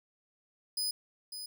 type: tone with echo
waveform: sawtooth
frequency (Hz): 5000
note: D#8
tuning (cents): +8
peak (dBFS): -28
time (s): 0.77-0.91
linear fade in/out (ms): 5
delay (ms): 550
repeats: 1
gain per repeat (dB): -9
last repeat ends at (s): 1.46
effects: none